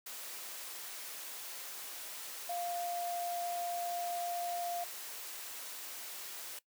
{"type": "tone in noise", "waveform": "sine", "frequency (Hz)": 698.5, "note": "F5", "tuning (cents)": 0, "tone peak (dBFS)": -35, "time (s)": [2.49, 4.84], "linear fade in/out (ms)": 5, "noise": "white", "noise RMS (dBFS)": -45, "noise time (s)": [0.06, 6.59], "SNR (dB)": 7, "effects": ["noise-tail reverb RT60 0.1 s tail -19 dB re dry", "high-pass 400 Hz 12 dB/octave"]}